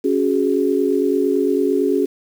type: chord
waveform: sine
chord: C# suspended fourth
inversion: none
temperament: equal with one note detuned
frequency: 277.2 / 370 / 418.9 Hz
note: C#4 / F#4 / G#4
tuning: 0 / 0 / +15 cents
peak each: -19 dBFS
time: 0.04-2.06 s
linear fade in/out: 10 ms
effects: 7-bit